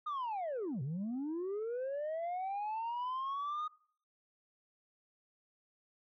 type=linear two-way sweep; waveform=sine; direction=down then up; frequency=1244.5 to 123.47 to 1244.5 Hz; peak=-33 dBFS; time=0.06-3.68 s; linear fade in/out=10 ms; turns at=0.82 s; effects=noise-tail reverb RT60 0.5 s tail -21 dB re dry + tanh soft clip ceiling -34 dBFS